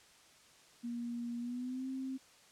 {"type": "tone with pitch glide", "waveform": "sine", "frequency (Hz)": [237.5, 263.5], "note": ["A#3", "C4"], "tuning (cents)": [33, 12], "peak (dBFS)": -37, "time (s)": [0.83, 2.18], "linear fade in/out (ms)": 20, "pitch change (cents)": 179, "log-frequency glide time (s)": [1.39, 1.88], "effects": ["white hiss -62 dBFS RMS until 2.51 s", "low-pass 8000 Hz 12 dB/octave"]}